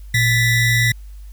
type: ring-modulated tone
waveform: square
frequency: 932.3 Hz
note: A#5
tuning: in tune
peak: -11 dBFS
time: 0.14-0.92 s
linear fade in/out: 5 ms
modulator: 1050 Hz
effects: added 50 Hz sine -33 dBFS peak until 1.32 s + white hiss -56 dBFS RMS until 1.32 s